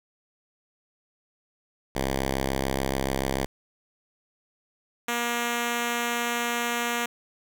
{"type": "tone pair in turn", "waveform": "5% pulse", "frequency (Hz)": [66.9, 237.8], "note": ["C2", "A#3"], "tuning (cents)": [39, 35], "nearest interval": "octave + minor seventh", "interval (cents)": 2196, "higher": "second", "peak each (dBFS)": -14, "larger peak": "neither", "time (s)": [[1.95, 3.46], [5.08, 7.06]], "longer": "second", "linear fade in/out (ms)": 5, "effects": []}